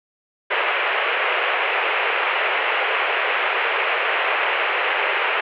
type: band-pass noise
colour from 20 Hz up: white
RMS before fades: -21 dBFS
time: 0.5-5.41 s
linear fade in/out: 10 ms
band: 400 to 2800 Hz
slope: 48 dB/octave
effects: none